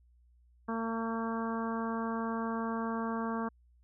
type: harmonic tone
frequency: 226.9 Hz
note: A#3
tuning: 47 cents flat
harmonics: 1 / 2 / 3 / 4 / 5 / 6 / 7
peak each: -34 / -40 / -43 / -41 / -40 / -46 / -46 dBFS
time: 0.68-3.49 s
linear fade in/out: 10 ms
effects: added 60 Hz sine -61 dBFS peak until 3.83 s